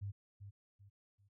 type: tone with echo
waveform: sine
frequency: 100 Hz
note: G2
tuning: 35 cents sharp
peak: -39 dBFS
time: 0.01-0.12 s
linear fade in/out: 20 ms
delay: 390 ms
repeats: 3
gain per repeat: -9 dB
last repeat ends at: 1.29 s
effects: none